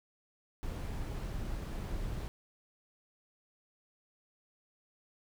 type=noise; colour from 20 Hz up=brown; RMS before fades=-38 dBFS; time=0.63-2.28 s; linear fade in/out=0 ms; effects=none